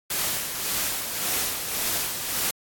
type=noise with tremolo; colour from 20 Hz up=white; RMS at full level=-25 dBFS; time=0.1-2.51 s; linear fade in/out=5 ms; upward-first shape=sine; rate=1.8 Hz; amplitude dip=50%; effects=AAC 64 kbps